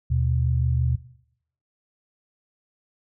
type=tone pair together; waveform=sine; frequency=77.69 / 123.7 Hz; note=D#2 / B2; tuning=-2 / +3 cents; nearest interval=minor sixth; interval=805 cents; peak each=-22 dBFS; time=0.1-0.96 s; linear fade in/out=10 ms; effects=noise-tail reverb RT60 0.7 s tail -17 dB re dry